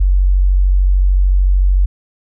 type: tone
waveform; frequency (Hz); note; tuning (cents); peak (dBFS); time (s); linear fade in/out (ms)
sine; 46.71; F#1; +17; -8; 0-1.86; 10
effects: none